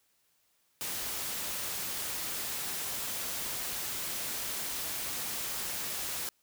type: noise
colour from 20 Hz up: white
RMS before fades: -36 dBFS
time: 0.81-6.29 s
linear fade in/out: 0 ms
effects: white hiss -72 dBFS RMS until 6.42 s